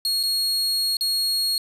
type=tone with dropouts; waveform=40% pulse; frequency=4300 Hz; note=C8; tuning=47 cents sharp; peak=-19 dBFS; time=0.05-1.58 s; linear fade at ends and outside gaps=1 ms; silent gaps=0.23-0.235 / 0.969-1.009 s; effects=resampled to 32000 Hz + 8-bit